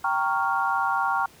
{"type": "chord", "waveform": "sine", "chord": "G half-diminished seventh", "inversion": "none", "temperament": "equal with one note detuned", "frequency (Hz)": [784, 928, 1108.7, 1396.9], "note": ["G5", "Bb5", "Db6", "F6"], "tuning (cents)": [0, -8, 0, 0], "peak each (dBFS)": -27, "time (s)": [0.04, 1.26], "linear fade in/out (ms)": 5, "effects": ["pink hiss -52 dBFS RMS until 1.4 s", "high-pass 60 Hz 12 dB/octave"]}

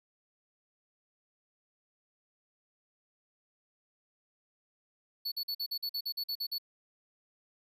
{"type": "tone bursts", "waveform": "square", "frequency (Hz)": 4435, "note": "C#8", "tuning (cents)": 0, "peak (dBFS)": -33, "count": 12, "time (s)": [5.25, 6.584], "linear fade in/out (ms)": 10, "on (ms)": 69, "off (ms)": 46, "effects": []}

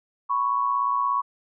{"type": "tone pair together", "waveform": "sine", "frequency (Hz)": [993, 1110], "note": ["B5", "C#6"], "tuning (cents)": [9, 2], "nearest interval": "major second", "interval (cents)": 193, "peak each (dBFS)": [-26, -22], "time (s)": [0.29, 1.22], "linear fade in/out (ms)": 20, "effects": []}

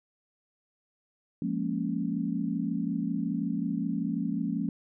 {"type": "chord", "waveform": "sine", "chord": "Bb minor seventh", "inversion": "second", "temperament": "equal", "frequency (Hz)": [174.61, 207.7, 233.1, 277.2], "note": ["F3", "Ab3", "Bb3", "Db4"], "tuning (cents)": [0, 0, 0, 0], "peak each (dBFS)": -33, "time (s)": [1.42, 4.69], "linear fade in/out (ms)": 2, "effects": []}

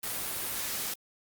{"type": "noise", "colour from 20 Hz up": "white", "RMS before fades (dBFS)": -34, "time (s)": [0.03, 0.94], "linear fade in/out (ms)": 5, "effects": ["Opus 32 kbps"]}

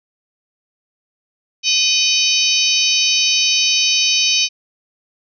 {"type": "harmonic tone with a mistuned harmonic", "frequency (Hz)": 760, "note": "F#5", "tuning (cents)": 46, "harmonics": [3, 4, 5, 6, 7, 8], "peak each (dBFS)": [-20, -20, -20, -20, -20, -20], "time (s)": [1.63, 4.49], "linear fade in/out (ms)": 50, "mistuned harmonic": 3, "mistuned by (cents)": 140, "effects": []}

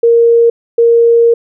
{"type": "tone pair in turn", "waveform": "sine", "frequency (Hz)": [466.2, 466.2], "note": ["A#4", "A#4"], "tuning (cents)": [0, 0], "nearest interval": "unison", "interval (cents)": 0, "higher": "neither", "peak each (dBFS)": -4, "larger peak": "neither", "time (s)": [[0.03, 0.5], [0.78, 1.34]], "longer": "second", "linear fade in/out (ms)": 5, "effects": []}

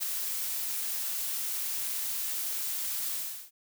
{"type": "noise with ADSR envelope", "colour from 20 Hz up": "blue", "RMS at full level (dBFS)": -29, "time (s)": [0, 3.51], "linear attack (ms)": 30, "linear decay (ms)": 5, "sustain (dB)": -4, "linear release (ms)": 370, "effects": []}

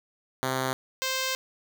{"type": "tone pair in turn", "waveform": "5% pulse", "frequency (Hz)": [130.81, 523.2], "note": ["C3", "C5"], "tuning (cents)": [0, 0], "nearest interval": "2 octaves", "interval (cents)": 2400, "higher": "second", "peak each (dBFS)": -15, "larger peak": "neither", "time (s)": [[0.43, 0.73], [1.02, 1.35]], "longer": "second", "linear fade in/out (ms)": 0, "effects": []}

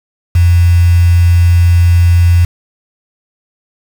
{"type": "tone with quantisation", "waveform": "sine", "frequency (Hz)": 87, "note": "F2", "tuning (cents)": -6, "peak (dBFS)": -4, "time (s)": [0.35, 2.45], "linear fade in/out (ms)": 5, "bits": 4, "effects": []}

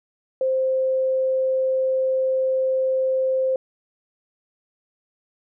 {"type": "tone", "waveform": "sine", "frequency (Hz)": 523.3, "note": "C5", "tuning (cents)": 0, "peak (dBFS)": -18, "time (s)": [0.41, 3.56], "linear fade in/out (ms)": 2, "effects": []}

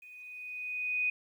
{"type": "tone with level ramp", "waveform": "sine", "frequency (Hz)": 2489, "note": "D#7", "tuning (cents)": 0, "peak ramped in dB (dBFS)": [-49, -26], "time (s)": [0.02, 1.1], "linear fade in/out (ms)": 5, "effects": ["11-bit"]}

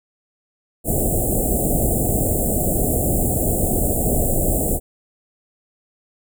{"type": "band-stop noise", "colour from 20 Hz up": "pink", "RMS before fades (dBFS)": -19, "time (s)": [0.84, 4.8], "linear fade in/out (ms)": 50, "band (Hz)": [750, 7400], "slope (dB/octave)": 96, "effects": []}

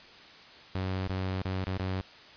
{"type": "tone with dropouts", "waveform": "sawtooth", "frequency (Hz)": 94, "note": "F#2", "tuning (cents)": 28, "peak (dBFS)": -26, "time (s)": [0.75, 2.01], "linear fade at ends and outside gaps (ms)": 0, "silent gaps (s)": [[1.074, 1.096], [1.418, 1.451], [1.641, 1.67], [1.775, 1.797]], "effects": ["white hiss -51 dBFS RMS until 2.36 s", "resampled to 11025 Hz"]}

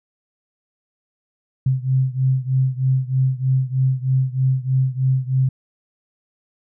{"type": "beating tone pair", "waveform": "sine", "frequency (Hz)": [129.9, 133.1], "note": ["C3", "C3"], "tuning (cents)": [-12, 30], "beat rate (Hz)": 3.2, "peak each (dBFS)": [-18, -20], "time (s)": [1.66, 5.49], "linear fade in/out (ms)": 5, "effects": []}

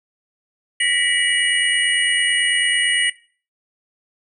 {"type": "tone cluster", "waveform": "sine", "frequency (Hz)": [1880, 1969, 2291, 2908, 8890], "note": ["A#6", "B6", "D7", "F#7", "C#9"], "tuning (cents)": [14, -6, -44, -31, 4], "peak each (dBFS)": [-26, -20, -26, -21, -24], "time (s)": [0.8, 3.1], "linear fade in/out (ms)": 5, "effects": ["noise-tail reverb RT60 0.4 s tail -17 dB re dry"]}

